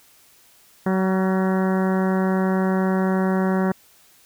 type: harmonic tone with a mistuned harmonic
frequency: 188.5 Hz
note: F#3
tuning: 32 cents sharp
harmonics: 1 / 2 / 3 / 4 / 5 / 6 / 7 / 8 / 9 / 10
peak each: -19 / -25 / -29 / -31 / -33 / -35 / -36 / -37 / -38 / -39 dBFS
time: 0.86-3.72 s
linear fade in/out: 5 ms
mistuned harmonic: 7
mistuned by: +60 cents
effects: white hiss -54 dBFS RMS until 4.25 s